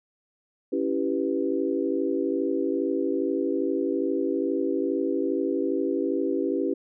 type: chord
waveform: sine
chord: C# half-diminished seventh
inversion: none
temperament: equal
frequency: 277.2 / 329.6 / 392 / 493.9 Hz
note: C#4 / E4 / G4 / B4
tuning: 0 / 0 / 0 / 0 cents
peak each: -28 / -28 / -28 / -31 dBFS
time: 0.72-6.74 s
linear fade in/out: 10 ms
effects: none